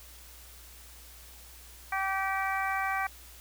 harmonic tone, 386.5 Hz, G4, 24 cents flat, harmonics 2 / 3 / 4 / 5 / 6, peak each -32 / -34 / -35 / -36 / -37 dBFS, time 1.92-3.07 s, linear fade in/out 5 ms, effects added 60 Hz sine -52 dBFS peak until 3.4 s + white hiss -52 dBFS RMS until 3.4 s

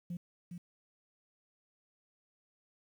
sine tone with echo, 174.61 Hz, F3, in tune, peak -35 dBFS, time 0.1-0.17 s, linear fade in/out 5 ms, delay 410 ms, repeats 1, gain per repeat -6 dB, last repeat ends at 0.58 s, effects tanh soft clip ceiling -34 dBFS + 11-bit

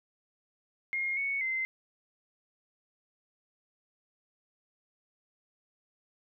sine tone with pitch steps, 2137 / 2217 / 2072 Hz, C7 / C#7 / C7, +36 / 0 / -17 cents, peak -29 dBFS, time 0.93-1.65 s, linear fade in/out 0 ms, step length 240 ms, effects none

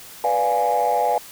sine chord, B diminished seventh, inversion none, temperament equal with one note detuned, 493.9 / 587.3 / 701.7 / 830.6 Hz, B4 / D5 / F5 / Ab5, 0 / 0 / +8 / 0 cents, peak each -23 / -24 / -21 / -19 dBFS, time 0.24-1.18 s, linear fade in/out 2 ms, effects tanh soft clip ceiling -11 dBFS + white hiss -41 dBFS RMS until 1.31 s

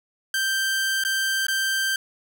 sawtooth tone with dropouts, 1568 Hz, G6, in tune, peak -18 dBFS, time 0.34-1.96 s, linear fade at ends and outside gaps 2 ms, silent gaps 1.038-1.049 / 1.468-1.483 s, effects none

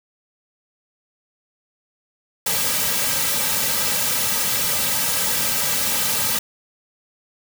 white noise with comb filter, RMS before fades -21 dBFS, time 2.46-6.39 s, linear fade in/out 5 ms, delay 2.8 ms, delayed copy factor -1, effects none

